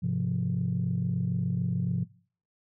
sine chord, F minor, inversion first, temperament equal, 103.83 / 130.81 / 174.61 Hz, Ab2 / C3 / F3, 0 / 0 / 0 cents, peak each -32 / -29 / -28 dBFS, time 0.02-2.05 s, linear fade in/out 20 ms, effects noise-tail reverb RT60 0.5 s tail -23 dB re dry + tanh soft clip ceiling -19 dBFS

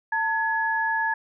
sine tone pair together, 895.8 / 1691 Hz, A5 / G#6, +31 / +31 cents, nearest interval major seventh, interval 1100 cents, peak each -25 / -24 dBFS, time 0.12-1.14 s, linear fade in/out 5 ms, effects none

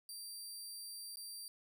20% pulse tone with dropouts, 4700 Hz, D8, 1 cent sharp, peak -40 dBFS, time 0.09-1.48 s, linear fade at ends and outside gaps 1 ms, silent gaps 1.158-1.17 s, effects none

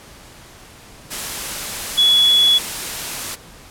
sine tone in noise, 3389 Hz, G#7, 34 cents sharp, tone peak -10 dBFS, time 1.97-2.59 s, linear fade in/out 20 ms, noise white, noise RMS -26 dBFS, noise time 1.1-3.36 s, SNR +13 dB, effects pink hiss -42 dBFS RMS until 3.7 s + low-pass 12000 Hz 12 dB/octave

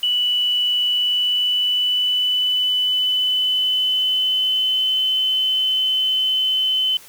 sine tone with pitch glide, 2960 to 3045 Hz, F#7 to F#7, 0 to +49 cents, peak -16 dBFS, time 0.03-6.97 s, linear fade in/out 2 ms, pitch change +49 cents, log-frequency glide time 0.9-4.93 s, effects white hiss -44 dBFS RMS until 7.08 s

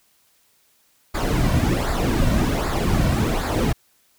brown noise with flanger, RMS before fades -20 dBFS, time 1.14-3.73 s, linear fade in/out 10 ms, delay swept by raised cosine 0.33 to 2.43 ms, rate 1.3 Hz, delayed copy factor -0.65, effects white hiss -61 dBFS RMS until 4.18 s

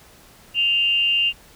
sine tone with frequency modulation, 2794 Hz, F7, in tune, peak -16 dBFS, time 0.54-1.33 s, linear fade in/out 50 ms, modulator 250 Hz, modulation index 0.35, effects pink hiss -49 dBFS RMS until 1.55 s

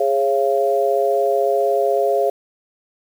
sine tone cluster, 414.1 / 548 / 684 Hz, G#4 / C#5 / F5, -5 / -20 / -36 cents, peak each -19 dBFS, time 0-2.3 s, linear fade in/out 5 ms, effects 7-bit

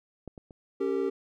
clicks, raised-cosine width 2 ms, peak -26 / -31 / -35 dBFS, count 3, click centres 0.277 / 0.378 / 0.508 s
triangle chord, G diminished, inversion second, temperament equal with one note detuned, 277.2 / 392 / 456.3 Hz, Db4 / G4 / Bb4, 0 / 0 / -37 cents, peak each -31 / -26 / -30 dBFS, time 0.8-1.1 s, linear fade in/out 10 ms
effects none

